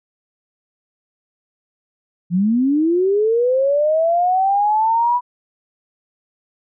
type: linear sweep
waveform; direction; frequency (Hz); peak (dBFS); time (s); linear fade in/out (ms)
sine; up; 166.6 to 987.8; -13; 2.3-5.21; 50
effects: none